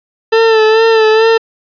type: tone with vibrato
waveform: 40% pulse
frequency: 443.7 Hz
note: A4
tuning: 14 cents sharp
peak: -5 dBFS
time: 0.32-1.38 s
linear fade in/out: 10 ms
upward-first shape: sine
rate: 2.3 Hz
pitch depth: 39 cents each way
effects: resampled to 11025 Hz + 7-bit